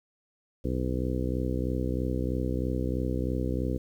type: harmonic tone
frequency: 63.1 Hz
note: B1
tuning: 38 cents sharp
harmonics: 1 / 2 / 3 / 4 / 5 / 6 / 7 / 8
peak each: -31 / -33 / -37 / -34 / -35 / -40 / -38 / -38 dBFS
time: 0.64-3.78 s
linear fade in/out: 10 ms
effects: 10-bit